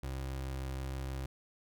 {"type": "tone", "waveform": "30% pulse", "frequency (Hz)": 66.3, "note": "C2", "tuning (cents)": 23, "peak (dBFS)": -34, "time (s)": [0.03, 1.26], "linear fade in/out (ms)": 5, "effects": []}